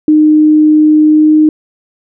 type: tone with pitch glide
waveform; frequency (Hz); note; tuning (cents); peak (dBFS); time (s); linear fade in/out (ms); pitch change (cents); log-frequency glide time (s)
sine; 306.2 to 308; D#4 to D#4; -28 to -17; -3; 0.08-1.49; 2; +11; 1.06-1.35
effects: none